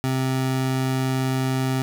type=tone; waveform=25% pulse; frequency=131.2 Hz; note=C3; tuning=5 cents sharp; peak=-17 dBFS; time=0.04-1.82 s; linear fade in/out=0 ms; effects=none